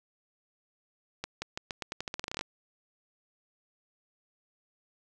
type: accelerating click train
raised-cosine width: 0.2 ms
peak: -17 dBFS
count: 17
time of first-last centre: 1.24-2.411 s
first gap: 180 ms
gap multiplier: 0.86
effects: none